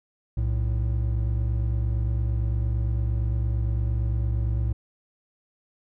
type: tone pair together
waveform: triangle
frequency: 62.4 / 111.18 Hz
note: B1 / A2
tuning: +19 / +18 cents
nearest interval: minor seventh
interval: 999 cents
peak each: -22 / -24 dBFS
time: 0.37-4.73 s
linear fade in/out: 5 ms
effects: none